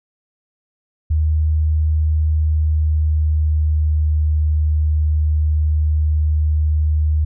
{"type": "tone with pitch glide", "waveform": "sine", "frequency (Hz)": [77.5, 76.52], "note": ["D#2", "D#2"], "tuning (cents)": [-6, -28], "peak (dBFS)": -13, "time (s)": [1.1, 7.25], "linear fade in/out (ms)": 10, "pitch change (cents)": -22, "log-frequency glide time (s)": [2.29, 4.18], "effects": []}